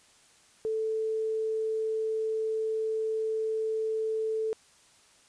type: tone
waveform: sine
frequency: 440 Hz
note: A4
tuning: in tune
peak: -27 dBFS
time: 0.65-4.53 s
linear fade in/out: 0 ms
effects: white hiss -60 dBFS RMS until 5.28 s + resampled to 22050 Hz